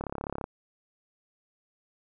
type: click train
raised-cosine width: 1 ms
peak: -19 dBFS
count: 16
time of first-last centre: 0.01-0.441 s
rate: 34.8 Hz
effects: none